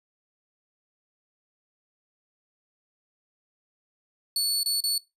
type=tone with dropouts; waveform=sawtooth; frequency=4435 Hz; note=C#8; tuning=in tune; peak=-20 dBFS; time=4.36-4.98 s; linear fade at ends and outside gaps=2 ms; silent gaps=4.632-4.659 / 4.805-4.838 s; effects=noise-tail reverb RT60 0.2 s tail -20 dB re dry + resampled to 32000 Hz